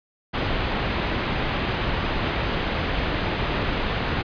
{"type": "low-pass noise", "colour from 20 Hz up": "pink", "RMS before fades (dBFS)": -25, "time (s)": [0.33, 4.23], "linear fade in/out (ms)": 20, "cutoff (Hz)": 3600, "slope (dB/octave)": 24, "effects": ["resampled to 11025 Hz"]}